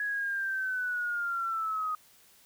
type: linear sweep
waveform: sine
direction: down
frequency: 1678 to 1244.5 Hz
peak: -29 dBFS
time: 0-1.95 s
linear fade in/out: 2 ms
effects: white hiss -60 dBFS RMS until 2.45 s